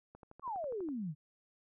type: click train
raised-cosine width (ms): 1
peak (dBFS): -39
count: 10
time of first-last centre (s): 0.15-0.888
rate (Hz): 12.2
type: exponential sweep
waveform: sine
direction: down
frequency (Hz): 1156 to 140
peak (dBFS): -36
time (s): 0.42-1.15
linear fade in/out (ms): 50
effects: none